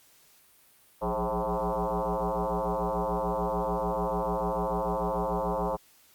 sine tone with frequency modulation, 180.4 Hz, F#3, 44 cents flat, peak -26 dBFS, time 1.01-5.77 s, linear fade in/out 20 ms, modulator 118 Hz, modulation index 7.5, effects white hiss -60 dBFS RMS until 6.14 s + Opus 48 kbps

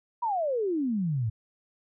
sine exponential sweep, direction down, 987.8 to 103.7 Hz, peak -25 dBFS, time 0.22-1.3 s, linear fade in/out 10 ms, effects none

